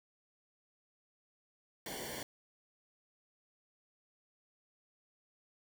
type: noise with comb filter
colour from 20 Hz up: pink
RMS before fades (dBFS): -43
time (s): 1.86-2.23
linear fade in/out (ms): 2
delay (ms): 0.78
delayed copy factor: -0.95
effects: none